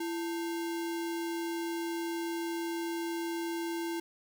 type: tone with sample-and-hold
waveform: sine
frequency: 335.8 Hz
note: E4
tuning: 32 cents sharp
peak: -32 dBFS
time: 0-4 s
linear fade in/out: 5 ms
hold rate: 1225 Hz
effects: none